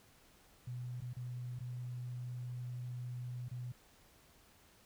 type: tone with dropouts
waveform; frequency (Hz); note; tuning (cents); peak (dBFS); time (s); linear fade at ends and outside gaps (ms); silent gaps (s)
sine; 123.47; B2; 0; -40; 0.67-3.72; 5; 1.005-1.019 / 1.133-1.166 / 1.59-1.605 / 3.485-3.512
effects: pink hiss -65 dBFS RMS until 4.85 s